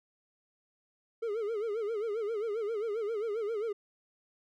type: tone with vibrato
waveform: triangle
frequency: 434.3 Hz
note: A4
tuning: 23 cents flat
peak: -29 dBFS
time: 1.22-3.73 s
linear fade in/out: 10 ms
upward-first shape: sine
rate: 7.5 Hz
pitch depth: 130 cents each way
effects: none